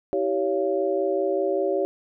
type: tone cluster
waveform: sine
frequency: 324.3 / 389.5 / 561 / 686 Hz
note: E4 / G4 / C#5 / F5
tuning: -28 / -11 / +21 / -31 cents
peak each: -30 / -24 / -25 / -32 dBFS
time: 0.13-1.85 s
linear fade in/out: 0 ms
effects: none